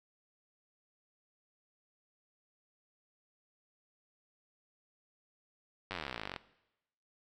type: slowing click train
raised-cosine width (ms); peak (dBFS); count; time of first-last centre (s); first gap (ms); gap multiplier
0.3; -22; 30; 5.91-6.362; 10; 1.03
effects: noise-tail reverb RT60 0.9 s tail -18 dB re dry